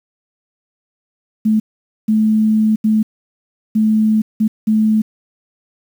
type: tone bursts at uneven times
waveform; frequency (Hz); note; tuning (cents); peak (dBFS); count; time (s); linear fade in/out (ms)
sine; 216.9; A3; -25; -10; 6; 1.45-1.6 / 2.08-2.76 / 2.84-3.03 / 3.75-4.22 / 4.4-4.48 / 4.67-5.02; 10
effects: 7-bit